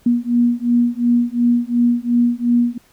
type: beating tone pair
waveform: sine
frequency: 238.3 / 241.1 Hz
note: A#3 / B3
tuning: +38 / -41 cents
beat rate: 2.8 Hz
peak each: -16 dBFS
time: 0.06-2.78 s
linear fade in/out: 5 ms
effects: pink hiss -54 dBFS RMS until 2.92 s